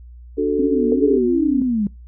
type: chord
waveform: sine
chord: D major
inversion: none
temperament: equal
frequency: 293.7 / 370 / 440 Hz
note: D4 / F#4 / A4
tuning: 0 / 0 / 0 cents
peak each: -21 / -22 / -19 dBFS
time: 0.37-1.19 s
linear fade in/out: 20 ms
type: tone with vibrato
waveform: sine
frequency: 261.6 Hz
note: C4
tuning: in tune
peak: -18 dBFS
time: 0.59-1.62 s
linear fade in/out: 2 ms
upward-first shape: triangle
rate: 2.7 Hz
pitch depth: 170 cents each way
type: linear sweep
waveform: sine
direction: down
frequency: 457.3 to 196 Hz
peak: -16 dBFS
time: 0.92-1.87 s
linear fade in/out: 2 ms
effects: noise-tail reverb RT60 0.3 s tail -26 dB re dry + added 60 Hz sine -37 dBFS peak until 2.07 s